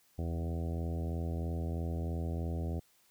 harmonic tone with a mistuned harmonic, 83.1 Hz, E2, 15 cents sharp, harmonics 1 / 2 / 3 / 4 / 5 / 6 / 7 / 8 / 9, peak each -34 / -40 / -44 / -46 / -48 / -50 / -51 / -52 / -53 dBFS, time 0.18-2.8 s, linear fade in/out 10 ms, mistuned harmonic 1, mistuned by -39 cents, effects white hiss -68 dBFS RMS until 3.1 s

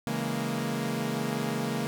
sawtooth chord, A# half-diminished seventh, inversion first, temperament equal, 138.59 / 164.81 / 207.7 / 233.1 Hz, C#3 / E3 / G#3 / A#3, 0 / 0 / 0 / 0 cents, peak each -31 / -32 / -31 / -28 dBFS, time 0.07-1.87 s, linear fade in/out 0 ms, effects none

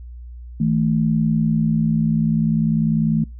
sine tone pair together, 160 / 220.3 Hz, D#3 / A3, +49 / +2 cents, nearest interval tritone, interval 553 cents, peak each -18 dBFS, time 0.6-3.24 s, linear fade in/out 5 ms, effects noise-tail reverb RT60 0.2 s tail -25 dB re dry + added 60 Hz sine -33 dBFS peak until 3.39 s

